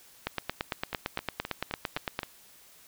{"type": "two click trains", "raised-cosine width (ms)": 0.3, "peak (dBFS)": [-18, -13], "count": [6, 18], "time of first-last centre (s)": [[0.93, 2.232], [0.27, 2.191]], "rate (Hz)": [3.84, 8.85], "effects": ["white hiss -56 dBFS RMS until 2.87 s"]}